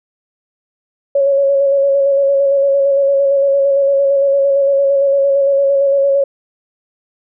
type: tone with vibrato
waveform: sine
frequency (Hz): 554.4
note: C#5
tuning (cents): 0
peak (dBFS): -9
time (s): 1.15-6.24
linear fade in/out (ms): 5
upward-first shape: square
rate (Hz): 8.8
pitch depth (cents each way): 19
effects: none